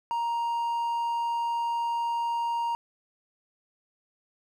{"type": "tone", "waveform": "triangle", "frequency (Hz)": 936, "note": "A#5", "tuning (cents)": 7, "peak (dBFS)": -24, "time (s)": [0.11, 2.75], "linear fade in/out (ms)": 0, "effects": []}